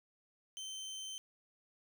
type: tone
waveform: 25% pulse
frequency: 3095 Hz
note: G7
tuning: 23 cents flat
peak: -39 dBFS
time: 0.57-1.18 s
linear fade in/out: 0 ms
effects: none